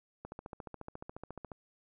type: click train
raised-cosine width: 1 ms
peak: -29 dBFS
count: 19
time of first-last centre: 0.25-1.518 s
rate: 14.2 Hz
effects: none